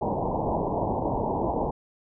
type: low-pass noise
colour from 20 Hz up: white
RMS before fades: -27 dBFS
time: 0.01-1.71 s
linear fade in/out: 10 ms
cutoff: 970 Hz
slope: 96 dB/octave
effects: none